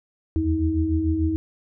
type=tone cluster; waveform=sine; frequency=78.1 / 84.9 / 318.8 Hz; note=D#2 / F2 / D#4; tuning=+7 / -48 / +42 cents; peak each=-26 / -24 / -22 dBFS; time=0.36-1.36 s; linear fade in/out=0 ms; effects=none